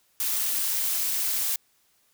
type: noise with amplitude modulation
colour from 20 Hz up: blue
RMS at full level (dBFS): -24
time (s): 0.2-1.56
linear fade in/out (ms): 2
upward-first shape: sine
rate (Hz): 214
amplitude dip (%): 55
effects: white hiss -66 dBFS RMS until 2.13 s